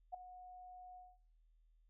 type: tone with ADSR envelope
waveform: sine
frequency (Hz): 729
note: F#5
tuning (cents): -26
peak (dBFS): -38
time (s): 0.12-1.18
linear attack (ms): 23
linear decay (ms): 5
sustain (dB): -14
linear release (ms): 220
effects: noise-tail reverb RT60 0.6 s tail -20 dB re dry + added 40 Hz sine -67 dBFS peak until 1.89 s